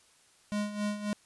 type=tone with tremolo; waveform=square; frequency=207.7 Hz; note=G#3; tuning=in tune; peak=-29 dBFS; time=0.52-1.13 s; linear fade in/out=0 ms; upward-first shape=sine; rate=3.7 Hz; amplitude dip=70%; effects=white hiss -63 dBFS RMS until 1.25 s + resampled to 24000 Hz